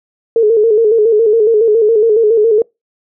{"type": "tone with vibrato", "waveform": "sine", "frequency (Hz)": 440.2, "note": "A4", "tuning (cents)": 1, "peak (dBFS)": -6, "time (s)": [0.36, 2.62], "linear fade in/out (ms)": 2, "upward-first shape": "square", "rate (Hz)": 7.2, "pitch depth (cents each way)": 70, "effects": ["noise-tail reverb RT60 0.2 s tail -25 dB re dry"]}